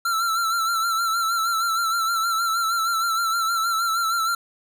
square tone with vibrato, 1349 Hz, E6, 40 cents sharp, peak -21 dBFS, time 0.05-4.35 s, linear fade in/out 5 ms, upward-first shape sine, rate 6.4 Hz, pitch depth 52 cents each way, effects none

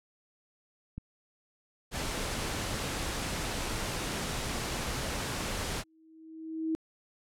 click, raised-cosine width 5 ms, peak -26 dBFS, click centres 0.98 s
pink noise, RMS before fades -34 dBFS, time 1.91-5.84 s, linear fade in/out 50 ms
sine tone with exponential growth, 320.2 Hz, D#4, 50 cents sharp, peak -26 dBFS, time 5.83-6.75 s, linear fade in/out 0 ms, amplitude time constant 200 ms
effects low-pass 10000 Hz 12 dB/octave

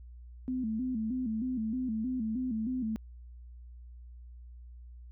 sine tone with vibrato, 237 Hz, A#3, 29 cents sharp, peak -30 dBFS, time 0.48-2.96 s, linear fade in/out 0 ms, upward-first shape square, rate 3.2 Hz, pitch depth 130 cents each way, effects added 60 Hz sine -46 dBFS peak until 5.11 s

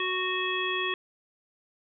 harmonic tone, 369.6 Hz, F#4, 2 cents flat, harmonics 1 / 3 / 5 / 7 / 9, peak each -33 / -33 / -33 / -33 / -33 dBFS, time 0-0.94 s, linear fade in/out 2 ms, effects none

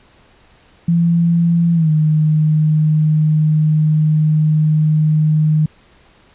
sine tone with pitch glide, 169.3 to 154.35 Hz, E3 to D#3, +46 to -14 cents, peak -10 dBFS, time 0.88-5.66 s, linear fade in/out 5 ms, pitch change -160 cents, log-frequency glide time 1.74-1.9 s, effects pink hiss -50 dBFS RMS until 6.34 s + resampled to 8000 Hz

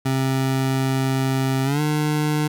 25% pulse tone with pitch glide, 133 to 151.02 Hz, C3 to D3, +29 to +49 cents, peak -15 dBFS, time 0.05-2.48 s, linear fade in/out 10 ms, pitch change +220 cents, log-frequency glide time 1.64-1.81 s, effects none

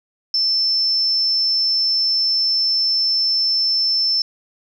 sine tone, 5310 Hz, E8, 12 cents sharp, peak -15 dBFS, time 0.34-4.22 s, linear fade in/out 2 ms, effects 8-bit

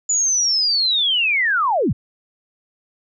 sine linear sweep, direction down, 7000 to 66 Hz, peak -15 dBFS, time 0.09-1.93 s, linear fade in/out 10 ms, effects none

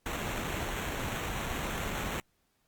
pink noise with sample-and-hold, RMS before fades -35 dBFS, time 0.06-2.2 s, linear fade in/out 0 ms, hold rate 4900 Hz, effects pink hiss -74 dBFS RMS until 2.67 s + Opus 48 kbps

